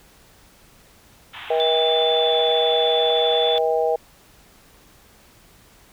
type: band-pass noise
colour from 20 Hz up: white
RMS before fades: -37 dBFS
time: 1.33-3.59 s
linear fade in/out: 10 ms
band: 690 to 3600 Hz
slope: 96 dB/octave
type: harmonic tone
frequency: 159.9 Hz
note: D#3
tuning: 48 cents sharp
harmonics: 3 / 4 / 5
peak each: -20 / -22 / -24 dBFS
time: 1.5-3.96 s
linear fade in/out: 5 ms
type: tone with pitch glide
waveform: sine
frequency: 3500 to 3474 Hz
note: A7 to A7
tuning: -10 to -23 cents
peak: -21 dBFS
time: 1.6-3.58 s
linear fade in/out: 0 ms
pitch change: -13 cents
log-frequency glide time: 2.19-2.29 s
effects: pink hiss -52 dBFS RMS until 5.92 s